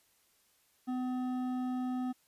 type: tone with hard clipping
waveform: triangle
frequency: 253 Hz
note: B3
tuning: 42 cents sharp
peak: -34 dBFS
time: 0.87-2.13 s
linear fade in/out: 20 ms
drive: 13 dB
effects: white hiss -70 dBFS RMS until 2.27 s + resampled to 32000 Hz